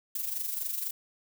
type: noise with amplitude modulation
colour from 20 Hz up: violet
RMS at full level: -31 dBFS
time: 0.15-0.91 s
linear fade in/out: 5 ms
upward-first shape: sine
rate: 24 Hz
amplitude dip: 60%
effects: none